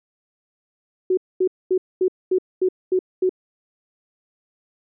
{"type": "tone bursts", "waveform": "sine", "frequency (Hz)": 370.8, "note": "F#4", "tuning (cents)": 4, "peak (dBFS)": -15, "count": 8, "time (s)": [1.1, 3.294], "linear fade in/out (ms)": 5, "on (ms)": 73, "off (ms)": 230, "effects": []}